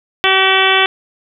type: harmonic tone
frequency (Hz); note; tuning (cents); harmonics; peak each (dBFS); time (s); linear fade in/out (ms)
382.1; G4; -44; 1 / 2 / 3 / 4 / 5 / 6 / 7 / 8 / 9; -18 / -18 / -18 / -18 / -18 / -18 / -18 / -18 / -18; 0.24-0.86; 0
effects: none